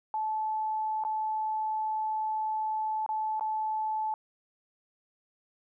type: tone with dropouts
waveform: sine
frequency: 868 Hz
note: A5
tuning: 24 cents flat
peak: -28 dBFS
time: 0.14-4.14 s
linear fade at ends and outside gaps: 1 ms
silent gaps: 1.038-1.049 / 3.063-3.09 / 3.396-3.409 s
effects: none